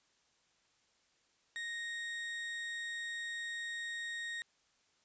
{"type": "tone", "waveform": "35% pulse", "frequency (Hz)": 1864.7, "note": "A#6", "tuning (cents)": 0, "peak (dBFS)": -37, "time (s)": [1.56, 4.42], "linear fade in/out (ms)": 0, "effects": ["white hiss -73 dBFS RMS until 5.04 s", "resampled to 16000 Hz"]}